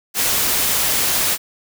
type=noise; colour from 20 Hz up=white; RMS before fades=-18 dBFS; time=0.14-1.38 s; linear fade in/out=50 ms; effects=none